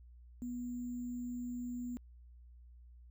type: tone with sample-and-hold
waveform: sine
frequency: 244 Hz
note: B3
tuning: 21 cents flat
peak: -38 dBFS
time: 0.42-1.97 s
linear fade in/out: 0 ms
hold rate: 7350 Hz
effects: added 60 Hz sine -54 dBFS peak until 3.1 s